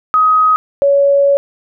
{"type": "tone pair in turn", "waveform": "sine", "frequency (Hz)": [1260, 561.3], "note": ["D#6", "C#5"], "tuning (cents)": [21, 22], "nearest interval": "octave + major second", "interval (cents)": 1399, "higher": "first", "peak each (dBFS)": -7, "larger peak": "neither", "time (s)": [[0.14, 0.56], [0.82, 1.37]], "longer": "second", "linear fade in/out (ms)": 0, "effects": []}